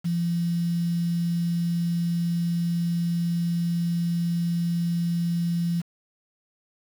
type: tone with quantisation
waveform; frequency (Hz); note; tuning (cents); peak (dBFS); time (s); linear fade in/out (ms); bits
sine; 171; F3; -36; -22; 0.04-5.82; 20; 7
effects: none